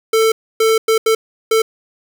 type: tone bursts at uneven times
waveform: square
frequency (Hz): 444.7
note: A4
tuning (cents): +18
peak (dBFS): -11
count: 5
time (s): 0.13-0.32 / 0.6-0.78 / 0.88-0.98 / 1.06-1.15 / 1.51-1.62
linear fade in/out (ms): 5
effects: 8-bit